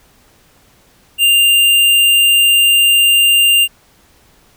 square tone, 2794 Hz, F7, in tune, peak -8 dBFS, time 1.18-3.68 s, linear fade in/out 50 ms, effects pink hiss -50 dBFS RMS until 4.56 s

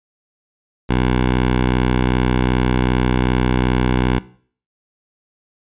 10% pulse tone, 62.6 Hz, B1, 24 cents sharp, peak -6 dBFS, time 0.89-4.19 s, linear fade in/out 10 ms, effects noise-tail reverb RT60 0.5 s tail -19 dB re dry + resampled to 8000 Hz

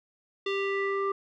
square tone with low-pass filter sweep, 394.2 Hz, G4, 10 cents sharp, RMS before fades -29 dBFS, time 0.46-1.12 s, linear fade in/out 5 ms, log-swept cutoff 3400 to 1300 Hz, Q 3.4, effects none

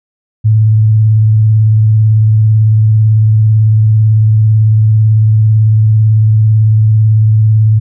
sine tone with vibrato, 108.8 Hz, A2, 19 cents flat, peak -4 dBFS, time 0.44-7.8 s, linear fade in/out 20 ms, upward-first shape sine, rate 18 Hz, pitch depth 30 cents each way, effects none

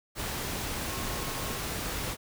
sine tone in noise, 1082 Hz, C#6, 42 cents flat, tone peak -44 dBFS, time 0.84-1.59 s, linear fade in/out 50 ms, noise pink, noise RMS -34 dBFS, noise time 0.15-2.17 s, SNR -13 dB, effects none

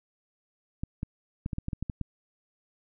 clicks, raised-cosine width 5 ms, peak -19 dBFS, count 10, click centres 0.835 / 1.031 / 1.461 / 1.532 / 1.584 / 1.684 / 1.732 / 1.826 / 1.898 / 2.013 s, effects none

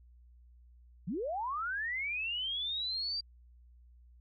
sine linear sweep, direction up, 142.5 to 4729 Hz, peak -33 dBFS, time 1.07-3.21 s, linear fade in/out 10 ms, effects added 60 Hz sine -56 dBFS peak until 4.2 s

